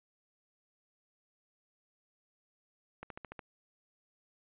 click train, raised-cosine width 0.5 ms, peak -28 dBFS, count 6, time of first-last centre 3.03-3.392 s, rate 13.8 Hz, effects resampled to 8000 Hz

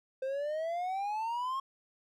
triangle exponential sweep, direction up, 519 to 1088 Hz, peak -30 dBFS, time 0.22-1.6 s, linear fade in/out 5 ms, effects none

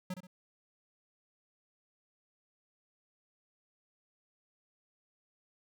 square tone with echo, 183.4 Hz, F#3, 15 cents flat, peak -36 dBFS, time 0.1-0.14 s, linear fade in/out 5 ms, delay 65 ms, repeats 2, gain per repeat -8 dB, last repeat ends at 0.27 s, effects none

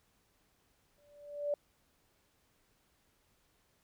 sine tone with exponential growth, 582 Hz, D5, 16 cents flat, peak -28 dBFS, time 0.98-1.54 s, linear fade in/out 2 ms, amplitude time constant 120 ms, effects pink hiss -73 dBFS RMS until 3.83 s

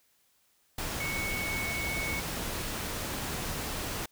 sine tone in noise, 2215 Hz, C#7, 2 cents flat, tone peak -33 dBFS, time 1-2.2 s, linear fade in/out 5 ms, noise pink, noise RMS -35 dBFS, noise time 0.78-4.06 s, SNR -1 dB, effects white hiss -69 dBFS RMS until 4.11 s

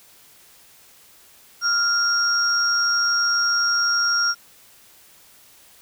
sine tone pair together, 1396.9 / 5588 Hz, F6 / F8, 0 / 0 cents, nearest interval 2 octaves, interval 2400 cents, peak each -20 dBFS, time 1.61-4.35 s, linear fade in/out 50 ms, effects white hiss -51 dBFS RMS until 5.81 s

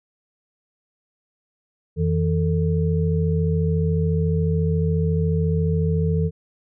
sine tone cluster, 87.3 / 161.4 / 443.9 Hz, F2 / E3 / A4, 0 / -36 / +15 cents, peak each -22 / -20 / -26 dBFS, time 1.96-6.31 s, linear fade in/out 50 ms, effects none

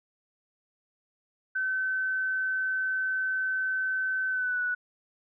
sine tone with pitch glide, 1528 to 1476 Hz, G6 to F#6, -45 to -5 cents, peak -26 dBFS, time 1.55-4.75 s, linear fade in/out 10 ms, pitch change -60 cents, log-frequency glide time 4.29-4.61 s, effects none

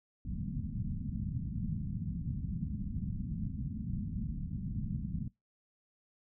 white low-pass noise, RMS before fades -37 dBFS, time 0.25-5.28 s, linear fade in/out 5 ms, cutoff 220 Hz, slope 48 dB/octave, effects noise-tail reverb RT60 0.2 s tail -24 dB re dry

